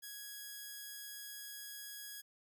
5% pulse tone, 1661.2 Hz, G#6, in tune, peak -35 dBFS, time 0.02-2.22 s, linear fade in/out 20 ms, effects none

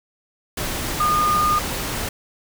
sine tone in noise, 1219 Hz, D#6, 36 cents flat, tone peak -16 dBFS, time 1-1.59 s, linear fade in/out 5 ms, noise pink, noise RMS -26 dBFS, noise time 0.57-2.09 s, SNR +7 dB, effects none

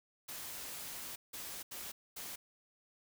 white noise bursts at uneven times, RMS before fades -45 dBFS, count 4, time 0.28-1.16 / 1.33-1.63 / 1.71-1.92 / 2.16-2.36 s, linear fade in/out 10 ms, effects none

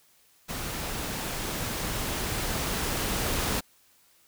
pink noise with level ramp, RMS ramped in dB -34 to -28 dBFS, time 0.48-3.61 s, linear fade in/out 20 ms, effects white hiss -62 dBFS RMS until 4.27 s

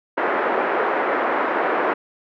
pink band-pass noise, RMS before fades -21 dBFS, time 0.17-1.94 s, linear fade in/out 10 ms, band 340 to 1800 Hz, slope 24 dB/octave, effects none

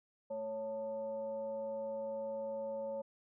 sine tone with frequency modulation, 554.4 Hz, C#5, in tune, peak -37 dBFS, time 0.3-3.02 s, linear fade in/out 10 ms, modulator 335 Hz, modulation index 0.45, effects none

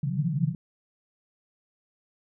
white band-pass noise, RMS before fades -27 dBFS, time 0.03-0.55 s, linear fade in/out 2 ms, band 130 to 180 Hz, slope 96 dB/octave, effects none

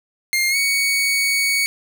sawtooth tone with pitch glide, 2117 to 2234 Hz, C7 to C#7, +20 to +13 cents, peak -13 dBFS, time 0.33-1.66 s, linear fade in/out 0 ms, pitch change +93 cents, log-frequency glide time 0.5-0.56 s, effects none

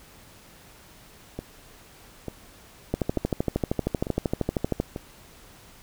two click trains, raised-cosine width 2 ms, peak -10 / -18 dBFS, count 25 / 5, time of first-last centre 2.94-4.8 / 1.39-4.961 s, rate 12.9 / 1.12 Hz, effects pink hiss -51 dBFS RMS until 5.82 s

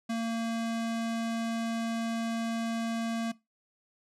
square tone, 228.5 Hz, A#3, 34 cents flat, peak -30 dBFS, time 0.09-3.32 s, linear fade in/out 10 ms, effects noise-tail reverb RT60 0.2 s tail -19 dB re dry + low-pass 9000 Hz 12 dB/octave

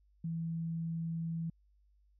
sine tone, 164.81 Hz, E3, in tune, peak -34 dBFS, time 0.24-1.5 s, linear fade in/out 5 ms, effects added 50 Hz sine -65 dBFS peak until 2.19 s

